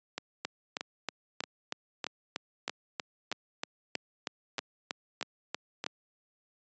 two click trains, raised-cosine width 0.2 ms, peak -17 / -15 dBFS, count 10 / 18, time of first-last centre 0.18-5.84 / 0.45-5.864 s, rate 1.59 / 3.14 Hz, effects high-pass 200 Hz 12 dB/octave + resampled to 16000 Hz

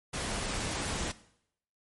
pink noise, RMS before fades -34 dBFS, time 0.13-1.12 s, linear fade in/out 10 ms, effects noise-tail reverb RT60 0.7 s tail -17 dB re dry + MP3 48 kbps

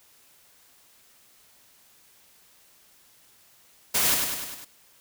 white noise with echo, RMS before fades -23 dBFS, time 3.94-4.15 s, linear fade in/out 10 ms, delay 100 ms, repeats 5, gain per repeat -4 dB, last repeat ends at 4.65 s, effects white hiss -58 dBFS RMS until 5 s

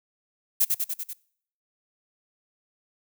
violet noise with echo, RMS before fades -20 dBFS, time 0.6-0.65 s, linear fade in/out 10 ms, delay 97 ms, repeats 5, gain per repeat -3 dB, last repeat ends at 1.135 s, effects noise-tail reverb RT60 0.6 s tail -23 dB re dry

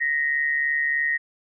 sine tone pair together, 1864.7 / 2008 Hz, A#6 / B6, 0 / +28 cents, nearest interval minor second, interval 128 cents, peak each -21 / -28 dBFS, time 0-1.18 s, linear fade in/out 20 ms, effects none

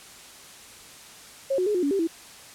sine tone with pitch steps, 542 / 366.6 / 418.6 / 358.9 / 283.5 / 392.5 / 330 Hz, C#5 / F#4 / G#4 / F4 / C#4 / G4 / E4, -39 / -16 / +14 / +47 / +39 / +2 / +2 cents, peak -21 dBFS, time 1.5-2.074 s, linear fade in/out 10 ms, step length 82 ms, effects white hiss -46 dBFS RMS until 2.54 s + low-pass 10000 Hz 12 dB/octave

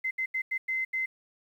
sine tone bursts at uneven times, 2063 Hz, C7, 25 cents flat, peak -27 dBFS, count 6, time 0.04-0.11 / 0.18-0.26 / 0.34-0.42 / 0.51-0.58 / 0.68-0.85 / 0.93-1.06 s, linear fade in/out 10 ms, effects 10-bit

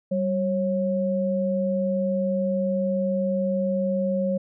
sine tone pair together, 193.04 / 546 Hz, G3 / C#5, -26 / -26 cents, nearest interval octave + tritone, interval 1800 cents, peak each -24 dBFS, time 0.11-4.38 s, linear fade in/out 10 ms, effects none

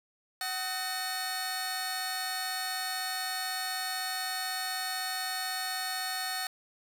sawtooth tone cluster, 750 / 1268 / 1827 / 4356 Hz, F#5 / D#6 / A#6 / C#8, +23 / +32 / -35 / -31 cents, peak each -33 / -39 / -34 / -34 dBFS, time 0.41-6.47 s, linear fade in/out 2 ms, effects 10-bit

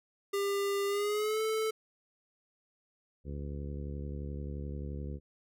square tone with pitch glide, 399.7 to 438.4 Hz, G4 to A4, +34 to -6 cents, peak -30 dBFS, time 0.33-1.71 s, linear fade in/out 10 ms, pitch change +160 cents, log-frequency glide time 0.87-1.41 s
harmonic tone, 71.5 Hz, D2, 46 cents flat, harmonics 1 / 2 / 3 / 4 / 5 / 6 / 7, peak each -38 / -42 / -46 / -50 / -50 / -51 / -52 dBFS, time 3.24-5.2 s, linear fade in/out 50 ms
effects none

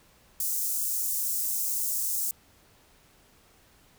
white high-pass noise, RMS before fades -29 dBFS, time 0.4-2.31 s, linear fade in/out 2 ms, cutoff 6600 Hz, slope 24 dB/octave, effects pink hiss -60 dBFS RMS until 3.98 s

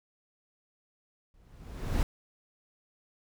brown noise with exponential growth, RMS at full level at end -24 dBFS, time 1.34-2.03 s, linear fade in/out 1 ms, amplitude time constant 150 ms, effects none

